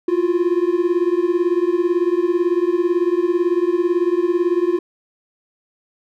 triangle beating tone pair, 341.8 / 359.8 Hz, F4 / F#4, -37 / -48 cents, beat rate 18 Hz, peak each -16 dBFS, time 0.08-4.79 s, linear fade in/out 5 ms, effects none

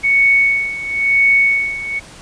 sine tone with tremolo, 2221 Hz, C#7, 3 cents sharp, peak -8 dBFS, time 0.03-2 s, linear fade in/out 20 ms, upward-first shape sine, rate 0.98 Hz, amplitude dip 80%, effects pink hiss -38 dBFS RMS until 2.21 s + resampled to 22050 Hz

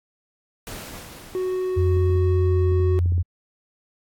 pink noise with exponential decay, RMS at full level -34 dBFS, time 0.67-3.11 s, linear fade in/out 0 ms, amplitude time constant 530 ms
triangle tone, 370 Hz, F#4, in tune, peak -20 dBFS, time 1.35-2.99 s, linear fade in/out 0 ms
sine tone with pitch glide, 88.3 to 87.34 Hz, F2 to F2, +20 to +1 cents, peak -17 dBFS, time 1.76-3.23 s, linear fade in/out 20 ms, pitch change -19 cents, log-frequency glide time 2.48-2.66 s
clicks, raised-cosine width 3 ms, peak -24 dBFS, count 8, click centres 1.969 / 2.1 / 2.157 / 2.719 / 2.8 / 3.059 / 3.122 / 3.18 s
effects AAC 64 kbps

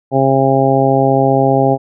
harmonic tone, 134.8 Hz, C#3, 48 cents flat, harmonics 1 / 2 / 3 / 4 / 5 / 6, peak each -16 / -16 / -16 / -16 / -16 / -16 dBFS, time 0.11-1.78 s, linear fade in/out 50 ms, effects none

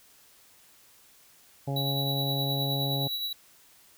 harmonic tone, 138.59 Hz, C#3, in tune, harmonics 1 / 2 / 3 / 4 / 5 / 6, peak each -29 / -37 / -40 / -38 / -40 / -41 dBFS, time 1.67-3.08 s, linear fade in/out 10 ms
square tone with tremolo, 3917 Hz, B7, 15 cents flat, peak -29 dBFS, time 1.76-3.33 s, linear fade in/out 5 ms, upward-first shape sine, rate 9.6 Hz, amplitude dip 40%
effects white hiss -58 dBFS RMS until 3.97 s

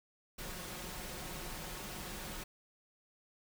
pink noise with comb filter, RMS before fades -44 dBFS, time 0.38-2.44 s, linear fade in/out 10 ms, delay 5.5 ms, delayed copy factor +0.5, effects none

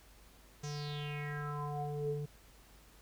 square tone with low-pass filter sweep, 146.83 Hz, D3, in tune, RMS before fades -39 dBFS, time 0.63-2.26 s, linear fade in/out 10 ms, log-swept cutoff 6400 to 320 Hz, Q 6.1, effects added 50 Hz sine -61 dBFS peak until 3.01 s + pink hiss -62 dBFS RMS until 3.01 s

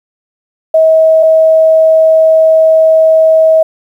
sine tone pair in turn, 640 / 640 Hz, D#5 / D#5, +49 / +49 cents, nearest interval unison, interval 0 cents, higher neither, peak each -3 dBFS, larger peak neither, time 0.74-1.23 / 1.23-3.63 s, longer second, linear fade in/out 5 ms, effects 7-bit

